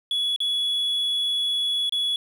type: tone with dropouts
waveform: sine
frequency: 3386 Hz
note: G#7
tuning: 33 cents sharp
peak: -19 dBFS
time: 0.11-2.16 s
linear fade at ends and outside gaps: 2 ms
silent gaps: 0.362-0.403 / 1.895-1.923 s
effects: tanh soft clip ceiling -20 dBFS + 8-bit